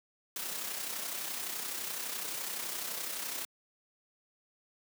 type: noise with amplitude modulation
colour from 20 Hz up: white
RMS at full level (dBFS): -36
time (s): 0.36-3.45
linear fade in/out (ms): 2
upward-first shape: sine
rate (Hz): 31.8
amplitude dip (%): 45
effects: high-pass 200 Hz 12 dB/octave